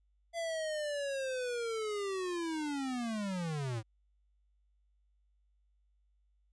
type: linear sweep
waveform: square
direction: down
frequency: 680 to 105.6 Hz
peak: -35 dBFS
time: 0.33-3.83 s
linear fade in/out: 50 ms
effects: added 50 Hz sine -69 dBFS peak until 6.52 s + resampled to 22050 Hz